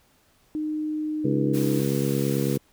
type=tone; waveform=sine; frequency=306.8 Hz; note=D#4; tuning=24 cents flat; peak=-25 dBFS; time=0.55-1.8 s; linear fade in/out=0 ms
type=harmonic tone; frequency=69.1 Hz; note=C#2; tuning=5 cents flat; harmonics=2 / 3 / 4 / 5 / 6 / 7; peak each=-26 / -28 / -29 / -30 / -31 / -31 dBFS; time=1.24-2.58 s; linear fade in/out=10 ms
type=noise; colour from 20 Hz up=white; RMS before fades=-38 dBFS; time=1.53-2.58 s; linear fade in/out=20 ms
effects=pink hiss -62 dBFS RMS until 2.72 s